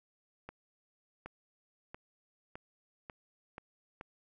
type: accelerating click train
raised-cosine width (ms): 0.5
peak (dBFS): -29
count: 7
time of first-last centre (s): 0.49-4.011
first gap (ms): 770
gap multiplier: 0.89
effects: none